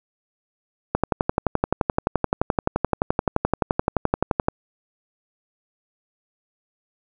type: click train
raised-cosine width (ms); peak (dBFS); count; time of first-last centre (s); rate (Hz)
1; -4; 42; 0.95-4.484; 11.6
effects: none